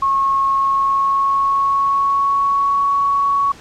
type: tone with pitch glide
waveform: sine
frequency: 1091 to 1117.8 Hz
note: C#6 to C#6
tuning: -28 to +14 cents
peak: -13 dBFS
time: 0.02-3.52 s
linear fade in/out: 5 ms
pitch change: +42 cents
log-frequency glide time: 0.53-2.83 s
effects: pink hiss -41 dBFS RMS until 3.6 s + low-pass 7000 Hz 12 dB/octave